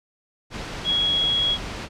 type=tone in noise; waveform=sine; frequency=3322 Hz; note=G#7; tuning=in tune; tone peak=-18 dBFS; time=0.84-1.58 s; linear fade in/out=50 ms; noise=pink; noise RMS=-32 dBFS; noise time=0.5-1.89 s; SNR=+11 dB; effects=low-pass 5000 Hz 12 dB/octave